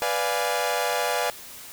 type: chord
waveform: sawtooth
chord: B diminished seventh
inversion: none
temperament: equal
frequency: 493.9 / 587.3 / 698.5 / 830.6 Hz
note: B4 / D5 / F5 / Ab5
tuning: 0 / 0 / 0 / 0 cents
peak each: -25 dBFS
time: 0.02-1.3 s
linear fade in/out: 0 ms
effects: white hiss -42 dBFS RMS until 1.72 s